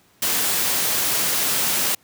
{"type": "noise", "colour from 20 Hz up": "white", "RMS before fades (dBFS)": -21, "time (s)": [0.22, 1.95], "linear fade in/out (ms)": 5, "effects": ["pink hiss -57 dBFS RMS until 2.03 s", "high-pass 100 Hz 12 dB/octave"]}